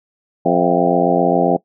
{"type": "harmonic tone with a mistuned harmonic", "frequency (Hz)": 87.31, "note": "F2", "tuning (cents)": 0, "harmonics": [2, 3, 4, 5, 6, 7, 8, 9], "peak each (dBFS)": [-20, -20, -20, -20, -20, -20, -20, -20], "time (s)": [0.45, 1.57], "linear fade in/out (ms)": 10, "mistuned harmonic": 7, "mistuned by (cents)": 86, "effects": ["noise-tail reverb RT60 0.1 s tail -20 dB re dry"]}